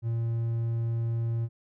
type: tone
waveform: triangle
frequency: 115.5 Hz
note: A#2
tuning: 16 cents flat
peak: -24 dBFS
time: 0.02-1.49 s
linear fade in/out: 50 ms
effects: none